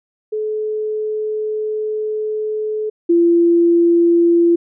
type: tone pair in turn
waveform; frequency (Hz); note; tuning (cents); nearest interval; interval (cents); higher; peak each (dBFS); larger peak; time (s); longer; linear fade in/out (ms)
sine; 429.6 / 341; A4 / F4; -41 / -41; major third; 400; first; -18 / -9; second; 0.32-2.9 / 3.09-4.56; first; 10
effects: none

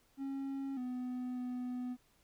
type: tone with pitch steps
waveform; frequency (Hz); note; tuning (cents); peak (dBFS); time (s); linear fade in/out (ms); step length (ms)
triangle; 272.7 / 250.4 / 248.9; C#4 / B3 / B3; -28 / +24 / +14; -35; 0.17-1.97; 50; 600
effects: pink hiss -71 dBFS RMS until 2.23 s

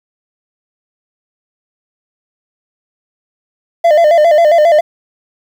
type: tone with vibrato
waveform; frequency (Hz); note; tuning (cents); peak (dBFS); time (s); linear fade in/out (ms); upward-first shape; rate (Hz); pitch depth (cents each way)
triangle; 640; D#5; +49; -3; 3.84-4.81; 10; square; 7.4; 100
effects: 7-bit

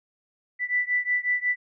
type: beating tone pair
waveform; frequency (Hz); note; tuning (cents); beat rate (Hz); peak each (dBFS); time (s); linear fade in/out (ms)
sine; 1975.5 / 1981; B6 / B6; 0 / +5; 5.5; -25 / -26; 0.59-1.56; 50
effects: none

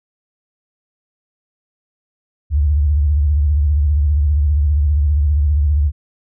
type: tone with vibrato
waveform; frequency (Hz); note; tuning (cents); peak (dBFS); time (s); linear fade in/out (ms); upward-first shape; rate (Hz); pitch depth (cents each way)
sine; 73.4; D2; 0; -11; 2.5-5.92; 50; triangle; 15; 150
effects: none

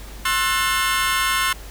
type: chord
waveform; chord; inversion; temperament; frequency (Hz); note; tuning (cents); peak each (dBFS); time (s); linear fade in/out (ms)
25% pulse; F# half-diminished seventh; second; just; 1065.6 / 1332 / 1480 / 1776; C6 / E6 / F#6 / A6; +31 / +18 / 0 / +16; -18 / -22 / -21 / -22; 0.25-1.53; 5
effects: added 50 Hz sine -37 dBFS peak until 1.7 s + pink hiss -41 dBFS RMS until 1.7 s

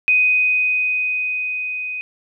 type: tone with level ramp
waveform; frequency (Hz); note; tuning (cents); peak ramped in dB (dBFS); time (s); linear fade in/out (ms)
sine; 2500; D#7; +8; -11 to -24; 0.08-2.01; 0
effects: none

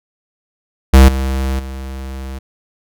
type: tone with level steps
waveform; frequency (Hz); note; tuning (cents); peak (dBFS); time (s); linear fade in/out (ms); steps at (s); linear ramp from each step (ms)
square; 66.3; C2; +23; -3 / -16 / -25; 0.93-2.39; 10; 1.08 / 1.59; 5
effects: none

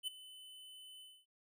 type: tone with ADSR envelope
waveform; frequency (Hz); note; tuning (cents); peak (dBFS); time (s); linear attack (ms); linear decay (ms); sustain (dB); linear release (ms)
square; 3023; F#7; +36; -36; 0.03-1.26; 44; 12; -17; 250
effects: none

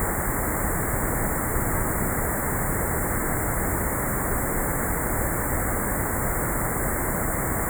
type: band-stop noise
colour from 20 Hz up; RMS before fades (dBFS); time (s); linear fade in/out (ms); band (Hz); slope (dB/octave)
pink; -25; 0-7.69; 0; 2100 to 7300; 96
effects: none

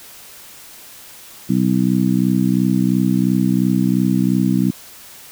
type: harmonic tone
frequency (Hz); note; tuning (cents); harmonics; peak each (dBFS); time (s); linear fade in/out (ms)
62.9; B1; +32; 2 / 3 / 4 / 5; -22 / -16 / -18 / -22; 1.49-4.71; 10
effects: white hiss -40 dBFS RMS until 5.31 s

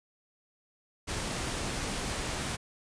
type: noise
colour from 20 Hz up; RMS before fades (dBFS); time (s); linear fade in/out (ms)
pink; -34; 1.07-2.57; 20
effects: resampled to 22050 Hz

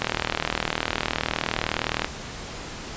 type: click train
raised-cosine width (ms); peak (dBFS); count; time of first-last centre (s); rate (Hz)
0.3; -6; 81; 0.02-2.045; 39.5
effects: pink hiss -36 dBFS RMS until 2.96 s + resampled to 16000 Hz

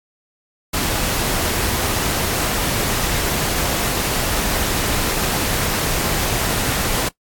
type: noise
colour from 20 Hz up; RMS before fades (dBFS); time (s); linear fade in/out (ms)
pink; -20; 0.73-7.09; 10
effects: noise-tail reverb RT60 0.1 s tail -20 dB re dry + AAC 64 kbps

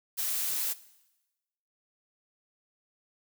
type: noise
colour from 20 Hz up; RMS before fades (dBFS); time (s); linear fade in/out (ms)
blue; -31; 0.17-0.74; 20
effects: noise-tail reverb RT60 1.0 s tail -18 dB re dry

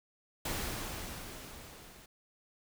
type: noise with level ramp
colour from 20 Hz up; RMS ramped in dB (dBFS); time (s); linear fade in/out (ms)
pink; -35 to -55; 0.45-2.06; 5
effects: none

